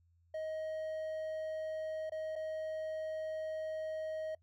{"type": "tone with dropouts", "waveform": "triangle", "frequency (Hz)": 629, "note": "D#5", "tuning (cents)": 19, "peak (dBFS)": -35, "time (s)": [0.34, 4.35], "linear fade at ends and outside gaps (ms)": 5, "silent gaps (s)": [[2.097, 2.119], [2.356, 2.36]], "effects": ["noise-tail reverb RT60 0.1 s tail -24 dB re dry", "added 85 Hz sine -67 dBFS peak until 4.42 s"]}